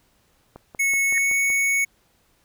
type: click train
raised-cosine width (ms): 1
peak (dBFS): -25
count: 6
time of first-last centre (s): 0.56-1.502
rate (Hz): 5.31
type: tone with pitch glide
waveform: square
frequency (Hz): 2200 to 2219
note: C#7 to C#7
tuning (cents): -14 to +1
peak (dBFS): -19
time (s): 0.79-1.85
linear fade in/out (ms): 10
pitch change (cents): +15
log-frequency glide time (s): 1.03-1.34
type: tone with exponential growth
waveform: sine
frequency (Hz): 1864.7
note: A#6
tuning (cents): 0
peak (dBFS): -18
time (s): 1.1-1.18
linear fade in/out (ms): 1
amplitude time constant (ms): 16
effects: pink hiss -63 dBFS RMS until 2.44 s